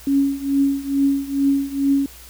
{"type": "tone with tremolo", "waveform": "sine", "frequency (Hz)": 277.2, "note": "C#4", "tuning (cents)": 0, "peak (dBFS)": -12, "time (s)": [0.07, 2.06], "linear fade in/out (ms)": 2, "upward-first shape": "triangle", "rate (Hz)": 2.3, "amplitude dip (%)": 90, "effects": ["added 60 Hz sine -44 dBFS peak until 2.29 s", "white hiss -43 dBFS RMS until 2.29 s"]}